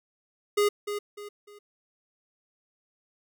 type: tone with echo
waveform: square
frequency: 412.1 Hz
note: G#4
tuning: 13 cents flat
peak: -21 dBFS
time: 0.57-0.69 s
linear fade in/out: 10 ms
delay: 300 ms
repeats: 3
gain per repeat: -9 dB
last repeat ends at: 1.59 s
effects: none